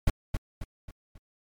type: noise with echo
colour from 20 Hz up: brown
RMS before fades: -19 dBFS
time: 0.07-0.1 s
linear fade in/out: 5 ms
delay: 270 ms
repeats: 4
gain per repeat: -7 dB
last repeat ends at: 1.18 s
effects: MP3 96 kbps